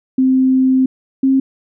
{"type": "tone pair in turn", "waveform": "sine", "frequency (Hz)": [260.8, 267.1], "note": ["C4", "C4"], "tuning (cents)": [-5, 36], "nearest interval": "unison", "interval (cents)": 41, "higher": "second", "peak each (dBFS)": [-9, -9], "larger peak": "neither", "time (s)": [[0.18, 0.86], [1.23, 1.4]], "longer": "first", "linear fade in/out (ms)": 5, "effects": []}